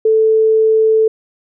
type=tone; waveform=sine; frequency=440 Hz; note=A4; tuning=in tune; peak=-8 dBFS; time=0.05-1.08 s; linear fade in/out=5 ms; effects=none